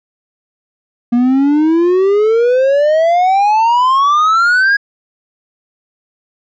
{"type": "exponential sweep", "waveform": "triangle", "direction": "up", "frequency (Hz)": [235.8, 1661.2], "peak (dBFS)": -6, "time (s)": [1.12, 4.77], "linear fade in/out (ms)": 10, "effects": ["resampled to 16000 Hz"]}